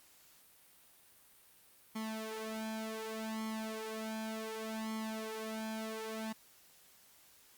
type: tone with flanger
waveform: sawtooth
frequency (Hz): 220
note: A3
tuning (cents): 0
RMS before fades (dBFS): -41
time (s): 1.95-6.33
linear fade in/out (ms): 10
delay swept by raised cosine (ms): 0.93 to 3.33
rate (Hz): 0.67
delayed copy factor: +0.85
effects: white hiss -63 dBFS RMS until 7.57 s + Opus 48 kbps